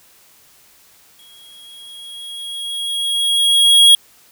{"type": "tone with exponential growth", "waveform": "square", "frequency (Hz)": 3302, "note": "G#7", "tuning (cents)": -11, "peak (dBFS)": -5, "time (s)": [1.19, 3.95], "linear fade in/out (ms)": 2, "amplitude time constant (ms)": 600, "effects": ["white hiss -50 dBFS RMS until 4.31 s"]}